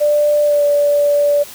sine tone with pitch glide, 591 to 579.8 Hz, D5 to D5, +11 to -22 cents, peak -10 dBFS, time 0-1.44 s, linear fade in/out 20 ms, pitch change -33 cents, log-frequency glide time 0.42-0.64 s, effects white hiss -35 dBFS RMS until 1.54 s

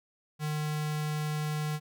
square tone with notch filter, 151.9 Hz, D#3, 41 cents flat, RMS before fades -32 dBFS, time 0.39-1.8 s, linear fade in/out 50 ms, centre 330 Hz, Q 0.83, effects none

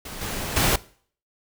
pink noise with level steps, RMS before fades -36 / -30 / -20 dBFS, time 0.05-0.76 s, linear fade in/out 5 ms, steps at 0.21 / 0.56 s, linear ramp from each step 5 ms, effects noise-tail reverb RT60 0.5 s tail -20 dB re dry

